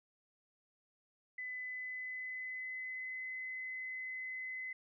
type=tone with pitch glide; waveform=sine; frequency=2008 to 2033 Hz; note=B6 to B6; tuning=+28 to +50 cents; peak=-40 dBFS; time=1.38-4.73 s; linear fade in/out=5 ms; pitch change=+22 cents; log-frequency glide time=1.62-3.23 s; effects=none